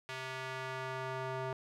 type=tone with band-pass filter sweep; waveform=square; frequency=130.81 Hz; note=C3; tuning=in tune; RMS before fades=-40 dBFS; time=0.09-1.53 s; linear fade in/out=0 ms; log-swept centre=2300 to 790 Hz; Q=0.87; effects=none